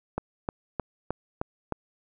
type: click train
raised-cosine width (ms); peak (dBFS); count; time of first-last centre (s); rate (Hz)
1; -14; 6; 0.18-1.723; 3.24
effects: none